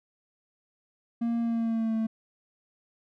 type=tone with pitch glide; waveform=triangle; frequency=233.1 to 222.4 Hz; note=A#3 to A3; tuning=0 to +19 cents; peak=-23 dBFS; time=1.21-2.07 s; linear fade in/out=10 ms; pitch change=-81 cents; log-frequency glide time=1.4-1.95 s; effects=none